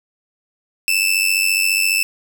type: tone with amplitude modulation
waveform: sawtooth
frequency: 2644 Hz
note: E7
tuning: 5 cents sharp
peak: -8 dBFS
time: 0.88-2.03 s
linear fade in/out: 0 ms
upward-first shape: sine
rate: 94.6 Hz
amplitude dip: 75%
effects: none